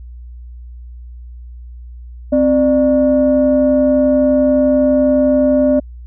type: tone pair together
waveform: sine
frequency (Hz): 261.6 / 594.8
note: C4 / D5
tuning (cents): 0 / +22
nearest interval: octave + major second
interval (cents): 1422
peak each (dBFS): -11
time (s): 2.32-5.8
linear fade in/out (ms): 10
effects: tanh soft clip ceiling -3 dBFS + added 60 Hz sine -30 dBFS peak until 6.06 s